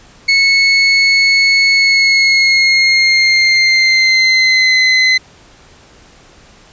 30% pulse tone with pitch glide, 2200 to 2041 Hz, C#7 to C7, -14 to -44 cents, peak -5 dBFS, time 0.28-5.18 s, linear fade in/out 10 ms, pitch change -130 cents, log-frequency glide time 1.75-4.77 s, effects pink hiss -43 dBFS RMS until 6.72 s + resampled to 16000 Hz

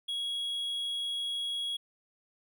triangle tone, 3322 Hz, G#7, in tune, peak -30 dBFS, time 0.08-1.77 s, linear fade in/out 10 ms, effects none

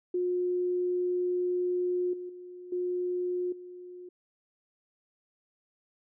sine tone with level steps, 359 Hz, F4, 48 cents sharp, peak -26 / -36 / -42 / -28 / -42 dBFS, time 0.14-4.09 s, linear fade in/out 5 ms, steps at 2.13 / 2.29 / 2.72 / 3.52 s, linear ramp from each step 5 ms, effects none

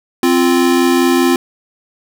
square tone pair together, 262 / 347 Hz, C4 / F4, +2 / -11 cents, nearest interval perfect fourth, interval 487 cents, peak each -13 dBFS, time 0.23-1.36 s, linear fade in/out 2 ms, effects none

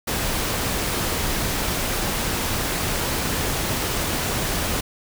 pink noise, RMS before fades -24 dBFS, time 0.07-4.81 s, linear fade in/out 10 ms, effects none

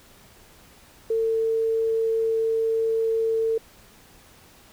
sine tone, 449.5 Hz, A4, 37 cents sharp, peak -20 dBFS, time 1.1-3.58 s, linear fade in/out 5 ms, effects pink hiss -52 dBFS RMS until 4.72 s

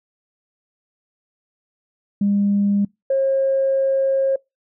sine tone pair in turn, 201.9 / 539 Hz, G#3 / C#5, -49 / -49 cents, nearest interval octave + perfect fourth, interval 1700 cents, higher second, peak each -14 dBFS, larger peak neither, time 2.21-2.85 / 3.1-4.36 s, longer second, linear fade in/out 5 ms, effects noise-tail reverb RT60 0.2 s tail -26 dB re dry + tanh soft clip ceiling -10 dBFS

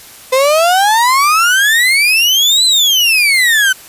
35% pulse exponential two-way sweep, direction up then down, 507 to 4091 to 1500 Hz, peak -6 dBFS, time 0.32-3.73 s, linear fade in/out 10 ms, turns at 2.65 s, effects white hiss -36 dBFS RMS until 3.88 s + resampled to 32000 Hz

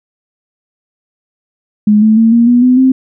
sine tone with pitch steps, 210 / 217.8 / 225.9 / 234.2 / 242.9 / 251.9 / 261.2 Hz, G#3 / A3 / A3 / A#3 / B3 / B3 / C4, +19 / -17 / +46 / +8 / -29 / +34 / -3 cents, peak -4 dBFS, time 1.87-2.92 s, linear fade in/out 5 ms, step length 150 ms, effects none

